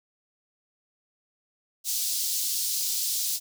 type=high-pass noise; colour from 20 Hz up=pink; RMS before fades=-28 dBFS; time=1.84-3.4 s; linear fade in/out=50 ms; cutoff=4300 Hz; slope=24 dB/octave; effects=none